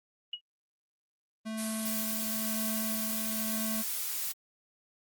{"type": "tone with exponential decay", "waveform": "sine", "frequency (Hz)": 2900, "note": "F#7", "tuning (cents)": -35, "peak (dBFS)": -30, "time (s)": [0.33, 0.41], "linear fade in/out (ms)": 5, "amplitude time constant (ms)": 17}
{"type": "tone with tremolo", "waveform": "square", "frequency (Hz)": 220, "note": "A3", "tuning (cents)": 0, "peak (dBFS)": -34, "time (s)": [1.45, 3.83], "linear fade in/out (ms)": 20, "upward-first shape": "sine", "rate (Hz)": 1, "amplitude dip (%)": 35}
{"type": "noise", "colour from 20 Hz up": "blue", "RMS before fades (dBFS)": -34, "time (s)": [1.57, 4.33], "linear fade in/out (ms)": 20}
{"effects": ["Opus 32 kbps"]}